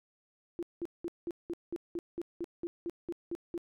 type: tone bursts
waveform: sine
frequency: 342.3 Hz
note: F4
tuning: 35 cents flat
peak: -33 dBFS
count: 14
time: 0.59-3.578 s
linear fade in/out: 0 ms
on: 37 ms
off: 190 ms
effects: none